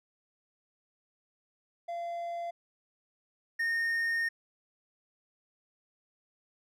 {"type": "tone pair in turn", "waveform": "triangle", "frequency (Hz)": [686, 1838.8], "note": ["F5", "A#6"], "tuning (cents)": [-31, -24], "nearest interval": "octave + perfect fourth", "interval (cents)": 1707, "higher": "second", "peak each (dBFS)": [-32, -26], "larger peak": "second", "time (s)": [[1.88, 2.51], [3.59, 4.29]], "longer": "second", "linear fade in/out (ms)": 10, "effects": []}